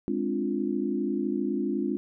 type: chord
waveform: sine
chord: D half-diminished seventh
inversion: second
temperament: equal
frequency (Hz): 207.7 / 261.6 / 293.7 / 349.2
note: Ab3 / C4 / D4 / F4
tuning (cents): 0 / 0 / 0 / 0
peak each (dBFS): -31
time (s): 0.08-1.97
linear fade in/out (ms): 0
effects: none